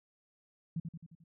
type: tone with echo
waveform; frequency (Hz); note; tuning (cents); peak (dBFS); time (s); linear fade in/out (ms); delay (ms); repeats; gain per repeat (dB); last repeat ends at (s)
sine; 164.81; E3; 0; -32; 0.76-0.8; 5; 88; 5; -5; 1.24
effects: none